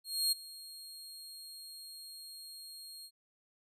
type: tone with ADSR envelope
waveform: sawtooth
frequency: 4252 Hz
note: C8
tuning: 27 cents sharp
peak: -24 dBFS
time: 0.04-3.11 s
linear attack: 280 ms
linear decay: 14 ms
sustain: -20 dB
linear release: 62 ms
effects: resampled to 32000 Hz